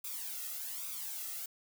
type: noise with flanger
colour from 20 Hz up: blue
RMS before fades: -41 dBFS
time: 0.04-1.46 s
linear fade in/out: 5 ms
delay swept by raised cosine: 0.82 to 1.54 ms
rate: 1.2 Hz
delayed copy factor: +0.8
effects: none